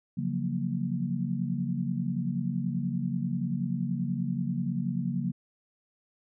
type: chord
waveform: sine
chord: Gb major seventh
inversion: second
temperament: equal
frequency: 138.59 / 174.61 / 185 / 233.1 Hz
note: Db3 / F3 / Gb3 / Bb3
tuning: 0 / 0 / 0 / 0 cents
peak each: -33 dBFS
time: 0.17-5.32 s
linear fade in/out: 10 ms
effects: none